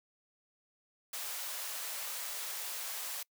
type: high-pass noise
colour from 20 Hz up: white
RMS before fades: -40 dBFS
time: 1.13-3.23 s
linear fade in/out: 5 ms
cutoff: 510 Hz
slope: 24 dB/octave
effects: noise-tail reverb RT60 0.1 s tail -26 dB re dry